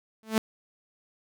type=tone with exponential growth; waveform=sawtooth; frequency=220 Hz; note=A3; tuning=in tune; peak=-14 dBFS; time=0.23-0.38 s; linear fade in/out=0 ms; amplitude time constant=32 ms; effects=none